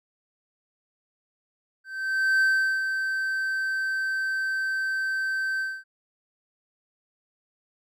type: tone with ADSR envelope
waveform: triangle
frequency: 1550 Hz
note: G6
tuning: 20 cents flat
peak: -16 dBFS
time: 1.84-5.84 s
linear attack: 570 ms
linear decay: 400 ms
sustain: -7 dB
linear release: 240 ms
effects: none